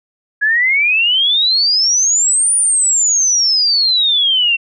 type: exponential two-way sweep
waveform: sine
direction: up then down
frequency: 1661.2 to 9600 to 2691 Hz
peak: -10 dBFS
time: 0.41-4.57 s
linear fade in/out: 20 ms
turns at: 2.55 s
effects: none